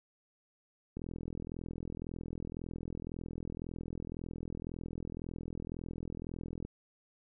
click train, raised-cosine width 3 ms, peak -28 dBFS, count 239, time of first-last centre 0.97-6.65 s, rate 41.9 Hz, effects none

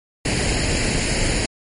pink noise with comb filter, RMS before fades -20 dBFS, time 0.25-1.46 s, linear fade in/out 5 ms, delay 0.42 ms, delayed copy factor +0.65, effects MP3 48 kbps

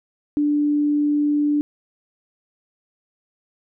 sine tone, 294 Hz, D4, 2 cents sharp, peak -16 dBFS, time 0.37-1.61 s, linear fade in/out 0 ms, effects none

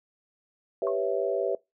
sine chord, C# half-diminished seventh, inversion second, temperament equal, 392 / 493.9 / 554.4 / 659.3 Hz, G4 / B4 / C#5 / E5, 0 / 0 / 0 / 0 cents, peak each -30 dBFS, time 0.82-1.55 s, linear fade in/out 2 ms
sine tone with exponential decay, 1084 Hz, C#6, 39 cents flat, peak -29 dBFS, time 0.87-0.97 s, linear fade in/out 1 ms, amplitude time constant 21 ms
effects noise-tail reverb RT60 0.2 s tail -22 dB re dry

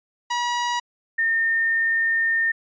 sawtooth / sine tone pair in turn, 964 / 1819.8 Hz, B5 / A#6, -42 / -42 cents, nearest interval major seventh, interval 1100 cents, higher second, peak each -18 dBFS, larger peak neither, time 0.3-0.8 / 1.18-2.52 s, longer second, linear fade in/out 10 ms, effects resampled to 16000 Hz

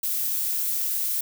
violet noise, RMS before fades -26 dBFS, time 0.03-1.21 s, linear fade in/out 5 ms, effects none

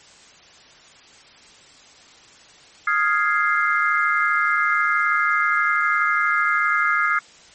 sine chord, F minor seventh, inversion third, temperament equal, 1244.5 / 1396.9 / 1661.2 / 2093 Hz, Eb6 / F6 / Ab6 / C7, 0 / 0 / 0 / 0 cents, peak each -21 / -22 / -23 / -23 dBFS, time 2.87-7.19 s, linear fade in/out 5 ms, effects white hiss -48 dBFS RMS until 7.54 s + MP3 32 kbps

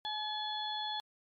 harmonic tone, 854 Hz, G#5, 48 cents sharp, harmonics 1 / 2 / 4 / 5, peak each -38 / -47 / -38 / -45 dBFS, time 0.05-1 s, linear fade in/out 0 ms, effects MP3 64 kbps

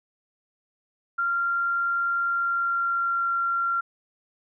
sine tone with pitch glide, 1385 to 1375.4 Hz, F6 to F6, -15 to -27 cents, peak -22 dBFS, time 1.18-3.81 s, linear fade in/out 10 ms, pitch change -12 cents, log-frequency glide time 2.25-3.29 s, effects none

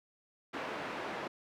pink band-pass noise, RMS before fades -40 dBFS, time 0.53-1.28 s, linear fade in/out 10 ms, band 320 to 2100 Hz, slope 12 dB/octave, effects none

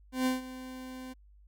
40% pulse tone with ADSR envelope, 257.3 Hz, C4, 29 cents flat, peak -24 dBFS, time 0.12-1.14 s, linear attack 140 ms, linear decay 150 ms, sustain -16 dB, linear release 20 ms, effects added 50 Hz sine -55 dBFS peak until 1.47 s

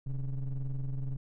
triangle ring-modulated tone, 71.5 Hz, D2, 46 cents flat, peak -26 dBFS, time 0.06-1.17 s, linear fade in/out 10 ms, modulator 60.7 Hz, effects none

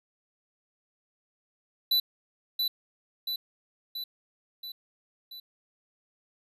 square tone with echo, 3979 Hz, B7, 12 cents sharp, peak -22 dBFS, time 1.91-2 s, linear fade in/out 5 ms, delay 680 ms, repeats 5, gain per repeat -4 dB, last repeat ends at 5.4 s, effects resampled to 32000 Hz

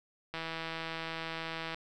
click train, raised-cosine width 0.3 ms, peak -22 dBFS, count 230, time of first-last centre 0.34-1.745 s, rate 163 Hz, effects none

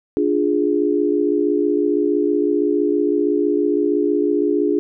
sine chord, D diminished, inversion none, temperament equal, 293.7 / 349.2 / 415.3 Hz, D4 / F4 / Ab4, 0 / 0 / 0 cents, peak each -19 / -20 / -19 dBFS, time 0.17-4.79 s, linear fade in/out 0 ms, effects none

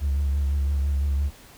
triangle tone with vibrato, 70.3 Hz, C#2, 25 cents sharp, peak -17 dBFS, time 0-1.31 s, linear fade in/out 50 ms, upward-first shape triangle, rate 5.9 Hz, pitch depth 53 cents each way, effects tanh soft clip ceiling -17 dBFS + pink hiss -49 dBFS RMS until 1.57 s

